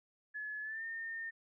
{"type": "tone with pitch glide", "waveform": "sine", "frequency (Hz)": [1708, 1820], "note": ["G#6", "A#6"], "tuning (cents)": [48, -42], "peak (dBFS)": -39, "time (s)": [0.34, 1.31], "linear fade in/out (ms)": 20, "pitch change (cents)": 110, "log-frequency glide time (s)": [0.62, 0.84], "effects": []}